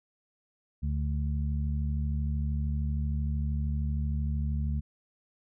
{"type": "harmonic tone", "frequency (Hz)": 73, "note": "D2", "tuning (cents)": -10, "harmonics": [1, 2, 3], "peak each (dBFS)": [-28, -34, -38], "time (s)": [0.82, 4.81], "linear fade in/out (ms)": 20, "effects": []}